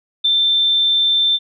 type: tone with ADSR envelope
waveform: sine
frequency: 3560 Hz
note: A7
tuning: 20 cents sharp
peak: -10 dBFS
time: 0.24-1.39 s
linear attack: 13 ms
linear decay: 3 ms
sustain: -2 dB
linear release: 42 ms
effects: none